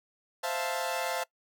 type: chord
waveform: sawtooth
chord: F major seventh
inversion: second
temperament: equal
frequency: 523.3 / 659.3 / 698.5 / 880 Hz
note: C5 / E5 / F5 / A5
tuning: 0 / 0 / 0 / 0 cents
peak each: -32 dBFS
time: 0.43-1.24 s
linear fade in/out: 10 ms
effects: noise-tail reverb RT60 0.1 s tail -22 dB re dry